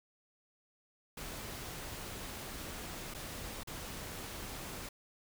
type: noise with dropouts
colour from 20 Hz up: pink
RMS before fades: -44 dBFS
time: 1.17-4.89 s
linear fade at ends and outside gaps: 5 ms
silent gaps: 3.14-3.146 / 3.634-3.672 s
effects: none